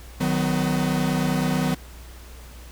45% pulse chord, B major, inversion first, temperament equal with one note detuned, 155.56 / 185 / 251.4 Hz, D#3 / F#3 / B3, 0 / 0 / +31 cents, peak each -25 dBFS, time 0.2-1.75 s, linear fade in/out 10 ms, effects added 60 Hz sine -40 dBFS peak until 2.71 s + pink hiss -47 dBFS RMS until 2.71 s

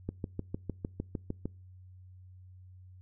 click train, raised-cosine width 3 ms, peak -21 dBFS, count 10, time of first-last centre 0.09-1.456 s, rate 6.59 Hz, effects noise-tail reverb RT60 0.4 s tail -26 dB re dry + added 92 Hz sine -50 dBFS peak until 3.01 s

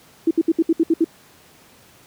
sine tone bursts, 327.8 Hz, E4, 10 cents flat, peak -12 dBFS, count 8, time 0.27-1.044 s, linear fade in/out 5 ms, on 39 ms, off 66 ms, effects pink hiss -50 dBFS RMS until 2.06 s + high-pass 100 Hz 12 dB/octave

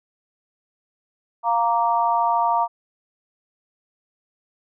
sine chord, Bb major, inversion second, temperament just, 699.2 / 932.3 / 1165.4 Hz, F5 / Bb5 / D6, +2 / 0 / -14 cents, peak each -22 / -19 / -25 dBFS, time 1.43-2.68 s, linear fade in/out 50 ms, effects none

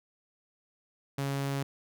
sawtooth tone, 138.59 Hz, C#3, in tune, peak -26 dBFS, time 1.18-1.63 s, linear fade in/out 5 ms, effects none

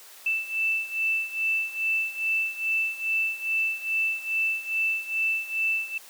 sine beating tone pair, 2649 / 2651.4 Hz, E7 / E7, +8 / +9 cents, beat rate 2.4 Hz, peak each -26 / -29 dBFS, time 0.26-5.98 s, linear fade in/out 5 ms, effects white hiss -48 dBFS RMS until 6.09 s + high-pass 400 Hz 12 dB/octave

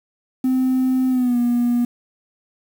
triangle tone with pitch glide, 258 to 240.7 Hz, C4 to B3, -24 to -44 cents, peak -12 dBFS, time 0.44-1.85 s, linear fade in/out 5 ms, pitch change -120 cents, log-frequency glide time 1.09-1.38 s, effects tanh soft clip ceiling -11 dBFS + 7-bit

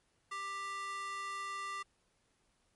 square tone with high-pass filter, 394.3 Hz, G4, 10 cents sharp, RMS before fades -41 dBFS, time 0.31-1.83 s, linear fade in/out 10 ms, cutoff 1400 Hz, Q 6.6, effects pink hiss -75 dBFS RMS until 2.75 s + MP3 48 kbps

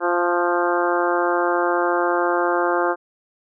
harmonic tone with a mistuned harmonic, 174.61 Hz, F3, in tune, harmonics 2 / 3 / 4 / 5 / 6 / 7 / 8 / 9, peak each -22 / -24 / -25 / -26 / -27 / -27 / -28 / -29 dBFS, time 0-2.96 s, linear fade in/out 50 ms, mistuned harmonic 6, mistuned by +18 cents, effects none

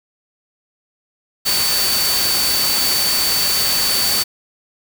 sine tone in noise, 4532 Hz, C#8, 37 cents sharp, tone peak -18 dBFS, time 1.45-4.24 s, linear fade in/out 20 ms, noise white, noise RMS -19 dBFS, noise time 1.45-4.24 s, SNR -2 dB, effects none

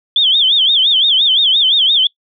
sine tone with vibrato, 3358 Hz, G#7, 18 cents sharp, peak -8 dBFS, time 0.16-2.07 s, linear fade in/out 2 ms, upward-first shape sine, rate 5.8 Hz, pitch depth 180 cents each way, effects noise-tail reverb RT60 0.1 s tail -24 dB re dry

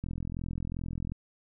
click train, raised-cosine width 5 ms, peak -23 dBFS, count 47, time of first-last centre 0.04-1.12 s, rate 42.6 Hz, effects none

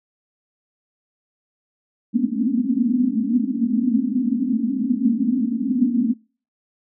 pink band-pass noise, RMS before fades -20 dBFS, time 2.13-6.14 s, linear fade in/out 20 ms, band 220 to 270 Hz, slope 96 dB/octave, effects noise-tail reverb RT60 0.4 s tail -26 dB re dry

